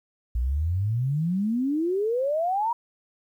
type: exponential sweep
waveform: sine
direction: up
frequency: 56.6 to 966 Hz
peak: -22 dBFS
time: 0.35-2.73 s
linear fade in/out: 5 ms
effects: 10-bit